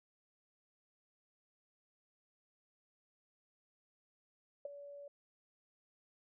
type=tone with ADSR envelope; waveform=sine; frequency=571 Hz; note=D5; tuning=49 cents flat; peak=-36 dBFS; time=4.65-5.08 s; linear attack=4 ms; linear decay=14 ms; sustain=-12 dB; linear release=4 ms; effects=none